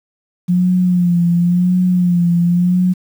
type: tone with vibrato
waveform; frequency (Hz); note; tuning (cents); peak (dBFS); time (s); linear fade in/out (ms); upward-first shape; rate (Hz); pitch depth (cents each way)
sine; 177; F3; +23; -10; 0.48-2.94; 20; sine; 0.94; 50
effects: 7-bit